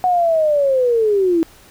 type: linear sweep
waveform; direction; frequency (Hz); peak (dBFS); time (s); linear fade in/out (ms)
sine; down; 740 to 320; -12; 0.04-1.43; 0
effects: pink hiss -46 dBFS RMS until 1.7 s